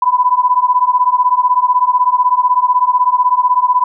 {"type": "beating tone pair", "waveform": "sine", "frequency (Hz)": [989, 1005], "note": ["B5", "B5"], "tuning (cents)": [2, 30], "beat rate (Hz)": 16, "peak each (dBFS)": -12, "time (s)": [0.02, 3.84], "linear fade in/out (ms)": 5, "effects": []}